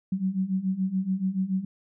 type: beating tone pair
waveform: sine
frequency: 185 / 192 Hz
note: F#3 / G3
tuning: 0 / -36 cents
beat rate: 7 Hz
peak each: -29 / -26 dBFS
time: 0.12-1.65 s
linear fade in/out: 5 ms
effects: none